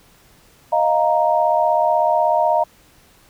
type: chord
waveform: sine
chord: Eb suspended second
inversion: none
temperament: equal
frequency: 622.3 / 698.5 / 932.3 Hz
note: Eb5 / F5 / Bb5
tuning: 0 / 0 / 0 cents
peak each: -18 dBFS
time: 0.72-2.64 s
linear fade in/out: 10 ms
effects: pink hiss -52 dBFS RMS until 3.29 s